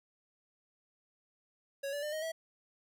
square tone with pitch steps, 554.4 / 576.9 / 600.4 / 624.8 / 650.2 Hz, C#5 / D5 / D5 / D#5 / E5, 0 / -31 / +38 / +7 / -24 cents, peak -36 dBFS, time 1.83-2.32 s, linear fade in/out 10 ms, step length 98 ms, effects none

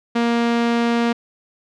sawtooth tone, 234.8 Hz, A#3, 13 cents sharp, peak -12 dBFS, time 0.15-1.13 s, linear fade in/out 10 ms, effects low-pass 4000 Hz 12 dB/octave

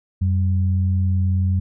sine tone pair together, 90.8 / 192.4 Hz, F#2 / G3, -32 / -32 cents, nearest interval octave + minor second, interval 1300 cents, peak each -16 / -26 dBFS, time 0.21-1.6 s, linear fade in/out 10 ms, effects none

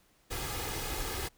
pink noise with comb filter, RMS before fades -36 dBFS, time 0.3-1.29 s, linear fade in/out 20 ms, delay 2.4 ms, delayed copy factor +0.6, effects pink hiss -67 dBFS RMS until 1.37 s

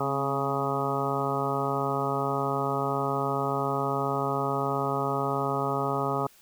harmonic tone with a mistuned harmonic, 138.59 Hz, C#3, in tune, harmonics 1 / 2 / 3 / 4 / 5 / 6 / 7 / 8 / 9, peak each -33 / -35 / -32 / -35 / -34 / -34 / -37 / -36 / -32 dBFS, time 0-6.27 s, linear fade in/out 5 ms, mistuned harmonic 2, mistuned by -45 cents, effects white hiss -57 dBFS RMS until 6.41 s

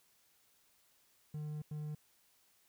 triangle tone bursts at uneven times, 151 Hz, D3, 48 cents sharp, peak -37 dBFS, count 2, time 1.34-1.62 / 1.71-1.95 s, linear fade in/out 5 ms, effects white hiss -71 dBFS RMS until 2.68 s

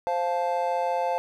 triangle chord, F major, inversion second, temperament just, 523.8 / 698.5 / 873.1 Hz, C5 / F5 / A5, +2 / 0 / -14 cents, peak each -26 dBFS, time 0.07-1.18 s, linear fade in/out 0 ms, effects none

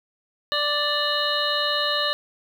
harmonic tone with a mistuned harmonic, 587.3 Hz, D5, in tune, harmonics 1 / 2 / 3 / 5 / 6 / 7, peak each -28 / -28 / -28 / -28 / -28 / -28 dBFS, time 0.52-2.13 s, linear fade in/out 0 ms, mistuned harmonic 6, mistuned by +98 cents, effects 8-bit

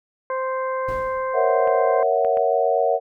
harmonic tone, 522 Hz, C5, 4 cents flat, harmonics 1 / 2 / 3 / 4, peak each -24 / -26 / -35 / -40 dBFS, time 0.3-2.03 s, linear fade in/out 2 ms
brown noise with exponential decay, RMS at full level -30 dBFS, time 0.88-1.48 s, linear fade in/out 5 ms, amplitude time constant 130 ms
sine chord, F# dominant seventh, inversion first, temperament equal, 466.2 / 554.4 / 659.3 / 740 Hz, A#4 / C#5 / E5 / F#5, 0 / 0 / 0 / 0 cents, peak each -22 dBFS, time 1.33-3 s, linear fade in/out 50 ms
clicks, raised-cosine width 0.5 ms, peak -21 dBFS, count 3, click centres 1.675 / 2.248 / 2.372 s
effects none

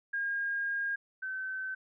sine tone pair in turn, 1621 / 1532.9 Hz, G#6 / G6, -42 / -39 cents, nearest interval minor second, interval 97 cents, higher first, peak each -30 / -34 dBFS, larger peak first, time 0.13-0.96 / 1.22-1.75 s, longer first, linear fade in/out 10 ms, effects none

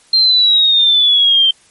sine exponential sweep, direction down, 4186 to 3128 Hz, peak -7 dBFS, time 0.13-1.51 s, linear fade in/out 5 ms, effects white hiss -49 dBFS RMS until 1.7 s + MP3 48 kbps

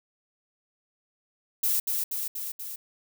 violet noise with echo, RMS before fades -25 dBFS, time 1.63-1.8 s, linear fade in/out 5 ms, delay 240 ms, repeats 4, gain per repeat -3 dB, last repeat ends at 2.76 s, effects none

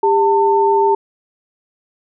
sine tone pair together, 399.3 / 896.4 Hz, G4 / A5, +32 / +32 cents, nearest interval octave + major second, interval 1400 cents, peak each -13 dBFS, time 0.03-0.95 s, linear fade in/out 5 ms, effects none

